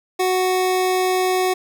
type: tone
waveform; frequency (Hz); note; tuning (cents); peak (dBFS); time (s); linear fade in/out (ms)
25% pulse; 370; F#4; 0; -13; 0.19-1.54; 10
effects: none